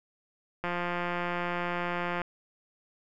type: click train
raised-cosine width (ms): 0.5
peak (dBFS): -17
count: 277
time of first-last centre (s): 0.64-2.217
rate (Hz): 175
effects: none